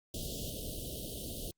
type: band-stop noise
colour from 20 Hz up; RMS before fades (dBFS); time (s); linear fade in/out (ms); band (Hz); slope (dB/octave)
pink; -40; 0.14-1.51; 2; 670 to 2900; 96
effects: Opus 48 kbps